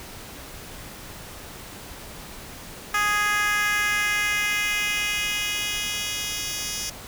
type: tone with high-pass filter sweep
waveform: 10% pulse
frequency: 415.3 Hz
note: G#4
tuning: in tune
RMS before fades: -25 dBFS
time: 2.94-6.9 s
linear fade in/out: 5 ms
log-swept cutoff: 1300 to 4400 Hz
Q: 2
effects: pink hiss -40 dBFS RMS until 7.07 s